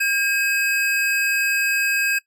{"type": "tone pair together", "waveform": "square", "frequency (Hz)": [1613, 2556], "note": ["G6", "D#7"], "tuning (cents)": [49, 46], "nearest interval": "minor sixth", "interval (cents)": 797, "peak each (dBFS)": [-22, -22], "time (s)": [0, 2.19], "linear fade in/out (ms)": 10, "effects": ["noise-tail reverb RT60 0.1 s tail -20 dB re dry"]}